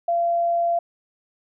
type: tone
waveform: sine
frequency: 685 Hz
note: F5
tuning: 34 cents flat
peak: -18 dBFS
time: 0.08-0.79 s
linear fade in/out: 5 ms
effects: none